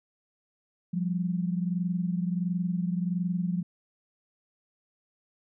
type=tone pair together; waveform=sine; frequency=175.06 / 196.5 Hz; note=F3 / G3; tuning=+4 / +4 cents; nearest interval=major second; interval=200 cents; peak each=-27 / -32 dBFS; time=0.93-3.63 s; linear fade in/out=10 ms; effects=none